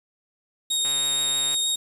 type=tone with vibrato; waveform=25% pulse; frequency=3730 Hz; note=A#7; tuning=in tune; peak=-17 dBFS; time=0.7-1.76 s; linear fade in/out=10 ms; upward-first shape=sine; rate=6.3 Hz; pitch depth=11 cents each way
type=click train; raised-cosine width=0.3 ms; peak=-21 dBFS; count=96; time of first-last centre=0.85-1.543 s; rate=137 Hz
effects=7-bit